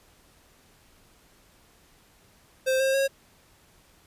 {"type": "tone with pitch steps", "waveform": "square", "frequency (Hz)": [523.3, 534, 544.9], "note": ["C5", "C5", "C#5"], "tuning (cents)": [0, 35, -30], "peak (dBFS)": -22, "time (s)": [2.66, 3.08], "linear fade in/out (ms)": 20, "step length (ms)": 140, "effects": ["pink hiss -59 dBFS RMS until 4.06 s", "resampled to 32000 Hz"]}